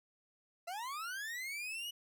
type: linear sweep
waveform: 40% pulse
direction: up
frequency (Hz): 659.3 to 2960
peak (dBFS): -39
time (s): 0.67-1.91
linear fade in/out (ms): 10
effects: none